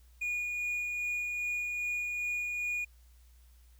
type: tone with tremolo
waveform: triangle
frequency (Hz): 2445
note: D#7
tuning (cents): -31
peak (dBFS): -29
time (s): 0.21-2.85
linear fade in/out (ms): 10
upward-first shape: sine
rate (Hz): 2.5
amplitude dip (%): 25
effects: added 60 Hz sine -56 dBFS peak until 3.79 s + white hiss -69 dBFS RMS until 3.79 s